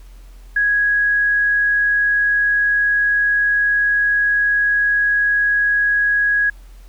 sine tone, 1661.2 Hz, G#6, in tune, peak -13 dBFS, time 0.56-6.5 s, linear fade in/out 5 ms, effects added 43 Hz sine -37 dBFS peak until 6.88 s + pink hiss -53 dBFS RMS until 6.88 s

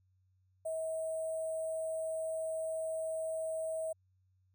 sine tone with sample-and-hold, 643 Hz, E5, 43 cents flat, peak -34 dBFS, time 0.65-3.93 s, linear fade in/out 10 ms, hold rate 8820 Hz, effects added 93 Hz sine -69 dBFS peak until 4.54 s

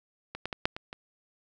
clicks, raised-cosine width 0.3 ms, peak -21 / -16 / -17 / -8 / -21 / -23 dBFS, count 6, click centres 0.35 / 0.456 / 0.528 / 0.655 / 0.765 / 0.929 s, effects none

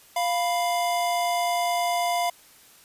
square tone pair together, 698.5 / 987.8 Hz, F5 / B5, 0 / 0 cents, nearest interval tritone, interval 600 cents, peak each -24 / -30 dBFS, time 0.16-2.3 s, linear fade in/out 5 ms, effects white hiss -53 dBFS RMS until 2.84 s + resampled to 32000 Hz

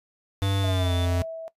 square tone with pitch glide, 98 to 87.81 Hz, G2 to F2, 0 to +10 cents, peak -23 dBFS, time 0.42-1.22 s, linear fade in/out 0 ms, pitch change -190 cents, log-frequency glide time 0.61-0.93 s
triangle tone with vibrato, 3520 Hz, A7, in tune, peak -33 dBFS, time 0.42-1.06 s, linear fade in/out 10 ms, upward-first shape square, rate 11 Hz, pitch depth 8 cents each way
sine tone with tremolo, 652 Hz, E5, 19 cents flat, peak -30 dBFS, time 0.64-1.48 s, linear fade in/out 0 ms, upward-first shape sine, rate 2.2 Hz, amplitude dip 30%
effects noise-tail reverb RT60 0.1 s tail -18 dB re dry + resampled to 32000 Hz

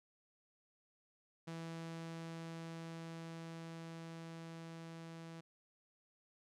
sawtooth tone with level ramp, 164.81 Hz, E3, in tune, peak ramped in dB -40 to -45 dBFS, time 1.47-5.41 s, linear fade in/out 10 ms, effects low-pass 8000 Hz 12 dB/octave

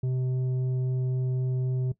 triangle tone with tanh clipping, 128.3 Hz, C3, 34 cents flat, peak -26 dBFS, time 0.03-1.92 s, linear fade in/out 5 ms, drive 11 dB, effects noise-tail reverb RT60 0.1 s tail -17 dB re dry

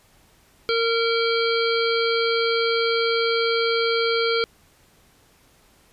harmonic tone, 460 Hz, A#4, 23 cents flat, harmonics 1 / 3 / 5 / 7 / 9 / 10, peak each -21 / -26 / -28 / -29 / -31 / -31 dBFS, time 0.69-4.44 s, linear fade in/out 0 ms, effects pink hiss -57 dBFS RMS until 5.92 s + resampled to 32000 Hz

